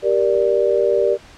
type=chord; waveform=sine; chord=G minor; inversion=none; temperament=just; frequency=392 / 470.4 / 588 Hz; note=G4 / Bb4 / D5; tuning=0 / +16 / +2 cents; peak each=-18 dBFS; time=0.02-1.18 s; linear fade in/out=50 ms; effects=pink hiss -44 dBFS RMS until 1.37 s + low-pass 6000 Hz 12 dB/octave